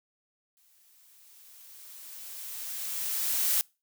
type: noise with exponential growth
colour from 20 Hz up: blue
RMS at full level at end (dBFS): -25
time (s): 0.57-3.61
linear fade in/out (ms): 0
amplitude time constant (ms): 660
effects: noise-tail reverb RT60 0.3 s tail -26 dB re dry